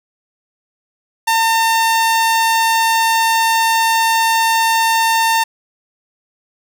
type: tone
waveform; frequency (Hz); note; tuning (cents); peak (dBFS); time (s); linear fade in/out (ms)
sawtooth; 905; A5; +48; -8; 1.27-5.44; 10
effects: 7-bit